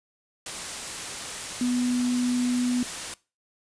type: tone in noise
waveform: sine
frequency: 246.9 Hz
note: B3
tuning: in tune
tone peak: -22 dBFS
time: 1.61-2.83 s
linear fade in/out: 2 ms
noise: white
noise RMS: -34 dBFS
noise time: 0.46-3.14 s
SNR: +9 dB
effects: noise-tail reverb RT60 0.3 s tail -21 dB re dry + resampled to 22050 Hz